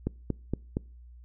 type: click train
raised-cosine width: 3 ms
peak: -15 dBFS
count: 4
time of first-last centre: 0.07-0.769 s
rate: 4.29 Hz
effects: noise-tail reverb RT60 0.4 s tail -26 dB re dry + added 60 Hz sine -47 dBFS peak until 1.24 s